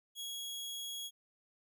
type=tone; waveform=sawtooth; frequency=3322 Hz; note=G#7; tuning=in tune; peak=-37 dBFS; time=0.15-1.11 s; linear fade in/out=50 ms; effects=none